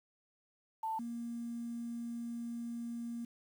sine tone pair in turn, 887 / 234.9 Hz, A5 / A#3, +14 / +13 cents, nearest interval octave + major seventh, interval 2301 cents, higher first, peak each -34 / -38 dBFS, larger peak first, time 0.83-0.99 / 0.99-3.25 s, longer second, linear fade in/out 5 ms, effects 10-bit

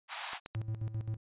pink high-pass noise, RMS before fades -39 dBFS, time 0.08-0.4 s, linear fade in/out 50 ms, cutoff 720 Hz, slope 48 dB/octave
clicks, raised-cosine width 0.3 ms, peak -27 dBFS, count 3, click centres 0.333 / 0.461 / 0.549 s
triangle tone with tremolo, 110 Hz, A2, in tune, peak -30 dBFS, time 0.55-1.17 s, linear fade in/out 5 ms, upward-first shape square, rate 7.6 Hz, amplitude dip 70%
effects resampled to 8000 Hz

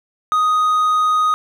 triangle tone, 1247 Hz, D#6, 3 cents sharp, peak -11 dBFS, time 0.32-1.34 s, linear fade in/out 0 ms, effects none

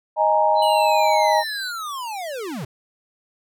sine chord, D# suspended fourth, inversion none, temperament equal, 622.3 / 830.6 / 932.3 Hz, D#5 / G#5 / A#5, 0 / 0 / 0 cents, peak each -19 dBFS, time 0.16-1.44 s, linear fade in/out 50 ms
sine tone, 4035 Hz, B7, 36 cents sharp, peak -29 dBFS, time 0.55-1.73 s, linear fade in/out 50 ms
square linear sweep, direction down, 2960 to 112.1 Hz, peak -28 dBFS, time 0.62-2.65 s, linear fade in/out 5 ms
effects none

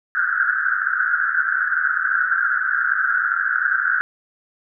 pink band-pass noise, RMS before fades -20 dBFS, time 0.15-4.01 s, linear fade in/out 0 ms, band 1400 to 1600 Hz, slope 96 dB/octave, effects none

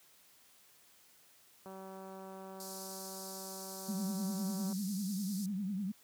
click train, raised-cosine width 1 ms, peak -36 dBFS, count 587, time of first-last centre 1.66-4.728 s, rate 191 Hz
pink band-pass noise, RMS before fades -48 dBFS, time 2.6-5.46 s, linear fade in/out 2 ms, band 4400 to 15000 Hz, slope 48 dB/octave
sine tone with vibrato, 196 Hz, G3, in tune, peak -34 dBFS, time 3.88-5.92 s, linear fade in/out 10 ms, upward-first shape triangle, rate 10 Hz, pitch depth 160 cents each way
effects white hiss -64 dBFS RMS until 6.03 s + high-pass 80 Hz 12 dB/octave

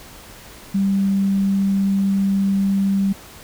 sine tone, 196 Hz, G3, in tune, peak -15 dBFS, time 0.74-3.13 s, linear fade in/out 10 ms, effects pink hiss -41 dBFS RMS until 3.43 s

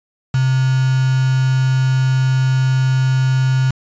sine tone with quantisation, 130.81 Hz, C3, in tune, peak -12 dBFS, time 0.34-3.71 s, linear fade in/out 5 ms, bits 4, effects resampled to 16000 Hz

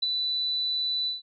sine tone with ADSR envelope, 3979 Hz, B7, 12 cents sharp, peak -21 dBFS, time 0.02-1.22 s, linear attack 10 ms, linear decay 18 ms, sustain -4 dB, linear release 150 ms, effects none

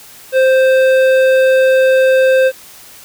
sine tone with hard clipping, 523.3 Hz, C5, in tune, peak -9 dBFS, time 0.32-2.52 s, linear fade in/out 50 ms, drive 11 dB, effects white hiss -38 dBFS RMS until 3.04 s

